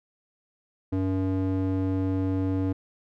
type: tone with band-pass filter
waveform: square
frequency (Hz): 94.5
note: F#2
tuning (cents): +37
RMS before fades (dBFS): -26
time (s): 0.92-2.73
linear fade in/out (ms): 10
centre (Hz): 260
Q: 1.4
effects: none